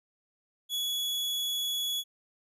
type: tone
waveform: 40% pulse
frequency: 3383 Hz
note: G#7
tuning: 31 cents sharp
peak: -28 dBFS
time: 0.69-2.04 s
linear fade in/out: 50 ms
effects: none